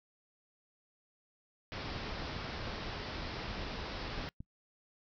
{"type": "low-pass noise", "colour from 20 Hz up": "pink", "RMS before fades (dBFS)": -41, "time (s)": [1.72, 4.29], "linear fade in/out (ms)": 0, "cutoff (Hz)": 5400, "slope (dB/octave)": 96}
{"type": "clicks", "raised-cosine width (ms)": 5, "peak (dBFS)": -31, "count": 4, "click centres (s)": [1.961, 2.365, 3.256, 4.405]}
{"effects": ["noise-tail reverb RT60 0.1 s tail -26 dB re dry"]}